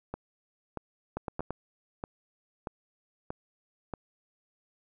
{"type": "two click trains", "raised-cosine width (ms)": 1, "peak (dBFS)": [-19, -21], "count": [4, 7], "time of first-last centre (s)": [[1.17, 1.506], [0.14, 3.937]], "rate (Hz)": [8.92, 1.58], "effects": []}